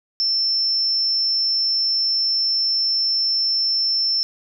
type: tone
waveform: sine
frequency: 5350 Hz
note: E8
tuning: 25 cents sharp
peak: -17 dBFS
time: 0.2-4.23 s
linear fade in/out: 0 ms
effects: none